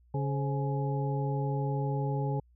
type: harmonic tone with a mistuned harmonic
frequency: 140 Hz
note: C#3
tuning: 18 cents sharp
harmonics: 1 / 2 / 3 / 4 / 6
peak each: -29 / -40 / -37 / -41 / -38 dBFS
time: 0.14-2.4 s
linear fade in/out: 5 ms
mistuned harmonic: 4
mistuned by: -88 cents
effects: added 60 Hz sine -59 dBFS peak until 2.55 s